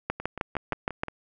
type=two click trains; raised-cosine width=0.5 ms; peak=-11 / -20 dBFS; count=7 / 6; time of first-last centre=0.1-1.035 / 0.2-1.083 s; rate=6.42 / 5.66 Hz; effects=none